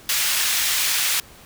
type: high-pass noise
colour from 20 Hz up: pink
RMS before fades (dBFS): -21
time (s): 0.09-1.2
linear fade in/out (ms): 2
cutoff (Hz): 2100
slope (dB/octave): 12
effects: pink hiss -46 dBFS RMS until 1.45 s